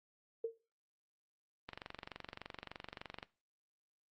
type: tone with exponential decay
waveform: sine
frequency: 455.9 Hz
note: A#4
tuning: 39 cents flat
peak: -31 dBFS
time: 0.44-0.58 s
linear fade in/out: 5 ms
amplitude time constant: 29 ms
type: click train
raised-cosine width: 0.3 ms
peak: -28 dBFS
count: 37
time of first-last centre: 1.69-3.228 s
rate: 23.4 Hz
effects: noise-tail reverb RT60 0.3 s tail -18 dB re dry + Opus 32 kbps